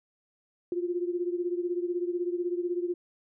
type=beating tone pair; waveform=sine; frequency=348.4 / 364.4 Hz; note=F4 / F#4; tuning=-4 / -26 cents; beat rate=16 Hz; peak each=-29 / -33 dBFS; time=0.72-2.94 s; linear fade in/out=2 ms; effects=none